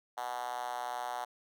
5% pulse tone with high-pass filter, 122.7 Hz, B2, 11 cents flat, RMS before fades -38 dBFS, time 0.17-1.25 s, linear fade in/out 10 ms, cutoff 770 Hz, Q 4.3, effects none

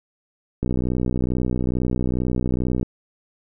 click train, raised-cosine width 3 ms, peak -10 dBFS, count 138, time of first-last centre 0.63-2.829 s, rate 62.3 Hz, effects none

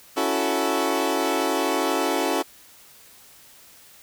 20% pulse chord, F# minor seventh, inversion second, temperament equal, 277.2 / 329.6 / 370 / 440 Hz, C#4 / E4 / F#4 / A4, 0 / 0 / 0 / 0 cents, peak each -22 dBFS, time 0.16-2.43 s, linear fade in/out 20 ms, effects white hiss -50 dBFS RMS until 4.02 s

